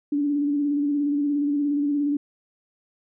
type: tone with vibrato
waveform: sine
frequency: 288.9 Hz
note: D4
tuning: 28 cents flat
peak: -20 dBFS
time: 0.12-2.17 s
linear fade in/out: 5 ms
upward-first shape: square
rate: 17 Hz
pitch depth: 28 cents each way
effects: none